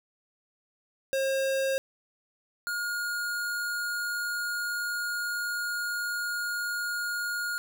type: tone pair in turn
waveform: square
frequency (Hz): 537 / 1429.1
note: C5 / F6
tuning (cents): +45 / +39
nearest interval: octave + perfect fourth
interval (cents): 1694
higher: second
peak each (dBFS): -26 / -30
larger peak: first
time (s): 1.13-1.78 / 2.67-7.58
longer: second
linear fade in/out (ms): 0
effects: none